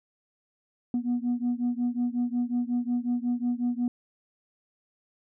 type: beating tone pair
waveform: sine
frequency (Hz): 240.8 / 246.3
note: B3 / B3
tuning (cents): -44 / -5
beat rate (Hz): 5.5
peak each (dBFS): -26 / -27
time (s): 0.94-3.88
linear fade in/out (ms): 2
effects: tanh soft clip ceiling -21 dBFS